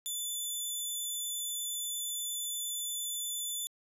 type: tone with vibrato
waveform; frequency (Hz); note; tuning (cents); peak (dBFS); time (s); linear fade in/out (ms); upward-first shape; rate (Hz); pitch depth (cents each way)
10% pulse; 3500; A7; -10; -27; 0.06-3.67; 0; triangle; 8.5; 8
effects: resampled to 32000 Hz